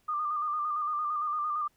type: tone with vibrato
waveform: sine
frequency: 1205 Hz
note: D6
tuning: 44 cents sharp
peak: -28 dBFS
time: 0.08-1.68 s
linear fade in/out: 10 ms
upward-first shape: square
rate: 8.8 Hz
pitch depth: 36 cents each way
effects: pink hiss -70 dBFS RMS until 1.76 s